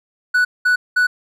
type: tone bursts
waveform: triangle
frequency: 1480 Hz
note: F#6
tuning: in tune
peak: -10 dBFS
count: 3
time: 0.34-1.07 s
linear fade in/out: 10 ms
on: 110 ms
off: 200 ms
effects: none